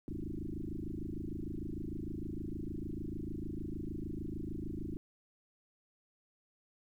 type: tone with frequency modulation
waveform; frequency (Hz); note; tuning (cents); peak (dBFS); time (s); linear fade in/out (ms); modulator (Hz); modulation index
sine; 150; D3; +37; -37; 0.08-4.97; 0; 26.6; 7.4
effects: 12-bit